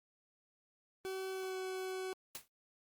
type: tone with pitch glide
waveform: 40% pulse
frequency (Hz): 380 to 375.4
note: F#4 to F#4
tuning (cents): +46 to +25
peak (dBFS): -38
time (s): 1.05-2.13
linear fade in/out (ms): 0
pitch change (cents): -21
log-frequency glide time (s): 1.31-1.56
type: noise with exponential decay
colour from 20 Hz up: white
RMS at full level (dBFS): -41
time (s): 2.35-2.48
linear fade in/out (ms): 0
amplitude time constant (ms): 27
effects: Opus 32 kbps